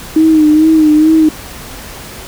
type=tone with vibrato; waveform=sine; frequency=311.1 Hz; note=D#4; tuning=in tune; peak=-4 dBFS; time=0.16-1.29 s; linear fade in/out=5 ms; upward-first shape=sine; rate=2.3 Hz; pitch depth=49 cents each way; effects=pink hiss -29 dBFS RMS until 2.27 s